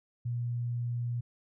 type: tone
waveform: sine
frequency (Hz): 120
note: B2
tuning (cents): -49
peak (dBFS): -30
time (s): 0.25-1.21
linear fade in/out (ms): 10
effects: none